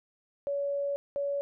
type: tone pair in turn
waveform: sine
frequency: 565 / 565 Hz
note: C#5 / C#5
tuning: +33 / +33 cents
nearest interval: unison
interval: 0 cents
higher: neither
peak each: -28 dBFS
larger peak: neither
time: 0.47-0.96 / 1.16-1.41 s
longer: first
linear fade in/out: 0 ms
effects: none